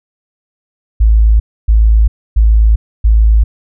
sine tone bursts, 54.4 Hz, A1, 19 cents flat, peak -4 dBFS, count 4, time 1-3.44 s, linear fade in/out 10 ms, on 400 ms, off 280 ms, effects none

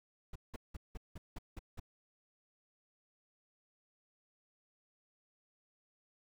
brown noise bursts, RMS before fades -43 dBFS, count 8, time 0.33-1.798 s, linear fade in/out 5 ms, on 26 ms, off 180 ms, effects none

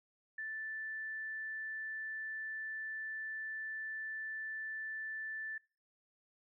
sine tone, 1760 Hz, A6, in tune, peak -39 dBFS, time 0.38-5.58 s, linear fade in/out 5 ms, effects noise-tail reverb RT60 0.4 s tail -25 dB re dry

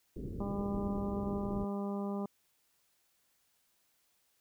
pink low-pass noise, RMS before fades -41 dBFS, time 0.16-1.65 s, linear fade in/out 5 ms, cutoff 460 Hz, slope 48 dB/octave
harmonic tone, 200.5 Hz, G3, 39 cents sharp, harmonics 1 / 2 / 3 / 4 / 5 / 6, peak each -35 / -41 / -45 / -47 / -49 / -51 dBFS, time 0.4-2.26 s, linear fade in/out 5 ms
effects white hiss -74 dBFS RMS until 4.4 s

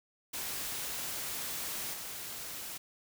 white noise with level steps, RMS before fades -38 / -42 dBFS, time 0.33-2.78 s, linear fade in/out 10 ms, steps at 1.93 s, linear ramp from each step 10 ms, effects none

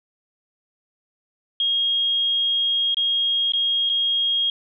sine tone with dropouts, 3260 Hz, G#7, 33 cents flat, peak -18 dBFS, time 1.6-4.5 s, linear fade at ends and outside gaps 2 ms, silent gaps 2.945-2.969 / 3.521-3.535 / 3.893-3.897 s, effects none

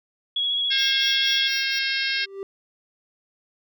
sine tone with vibrato, 3338 Hz, G#7, 8 cents sharp, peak -21 dBFS, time 0.36-1.48 s, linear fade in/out 5 ms, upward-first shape sine, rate 14 Hz, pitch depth 19 cents each way
harmonic tone, 537 Hz, C5, 45 cents sharp, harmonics 3 / 4 / 5 / 6 / 7 / 8 / 9 / 10, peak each -28 / -29 / -30 / -31 / -31 / -32 / -33 / -33 dBFS, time 0.7-2.26 s, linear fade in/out 20 ms
square tone with tremolo, 5588 Hz, F8, in tune, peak -29 dBFS, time 0.78-1.79 s, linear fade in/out 5 ms, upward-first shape sine, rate 4.2 Hz, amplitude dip 90%
triangle tone with exponential growth, 392 Hz, G4, in tune, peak -25 dBFS, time 2.07-2.43 s, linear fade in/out 1 ms, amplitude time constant 78 ms
effects none

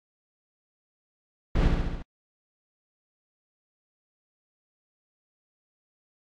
brown noise with echo, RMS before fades -22 dBFS, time 1.55-1.68 s, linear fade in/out 5 ms, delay 69 ms, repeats 5, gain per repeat -3 dB, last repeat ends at 2.025 s, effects low-pass 4000 Hz 12 dB/octave + AAC 64 kbps

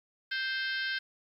harmonic tone, 523.3 Hz, C5, in tune, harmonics 3 / 4 / 5 / 6 / 7 / 8 / 9 / 10, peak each -32 / -42 / -44 / -40 / -44 / -43 / -45 / -46 dBFS, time 0.31-0.99 s, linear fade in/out 10 ms, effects 11-bit

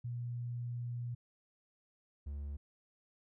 sine / triangle tone pair in turn, 120.5 / 71.65 Hz, B2 / D2, -42 / -42 cents, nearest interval major sixth, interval 900 cents, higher first, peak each -37 / -37 dBFS, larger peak neither, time 0.04-1.15 / 2.26-2.57 s, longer first, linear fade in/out 10 ms, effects none

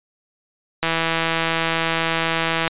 click train, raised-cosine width 0.3 ms, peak -4 dBFS, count 304, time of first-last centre 0.83-2.678 s, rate 164 Hz, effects resampled to 8000 Hz

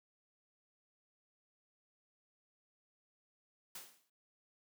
white noise with exponential decay, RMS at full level -45 dBFS, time 3.75-4.1 s, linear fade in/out 5 ms, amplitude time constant 75 ms, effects high-pass 150 Hz 12 dB/octave

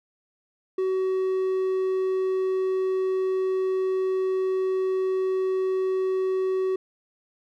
triangle tone, 376.8 Hz, F#4, 32 cents sharp, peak -20 dBFS, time 0.78-6.76 s, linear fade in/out 5 ms, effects none

